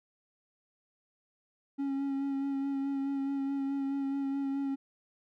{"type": "tone with vibrato", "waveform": "triangle", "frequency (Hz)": 275.3, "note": "C#4", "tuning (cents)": -12, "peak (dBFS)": -28, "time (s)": [1.78, 4.76], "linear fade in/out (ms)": 20, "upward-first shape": "sine", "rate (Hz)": 4.7, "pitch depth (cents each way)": 20, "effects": []}